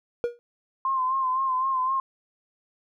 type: tone with exponential decay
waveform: triangle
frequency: 477.3 Hz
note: A#4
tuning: 41 cents sharp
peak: -17 dBFS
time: 0.24-0.39 s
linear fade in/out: 0 ms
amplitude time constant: 32 ms
type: tone with vibrato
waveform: sine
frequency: 1046.5 Hz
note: C6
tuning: in tune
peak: -22 dBFS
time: 0.85-2 s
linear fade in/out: 2 ms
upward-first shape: sine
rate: 3.9 Hz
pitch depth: 49 cents each way
effects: none